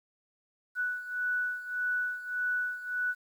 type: beating tone pair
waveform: sine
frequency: 1480 / 1481.7 Hz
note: F#6 / F#6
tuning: 0 / +2 cents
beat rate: 1.7 Hz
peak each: -31 / -35 dBFS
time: 0.75-3.15 s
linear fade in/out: 50 ms
effects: 10-bit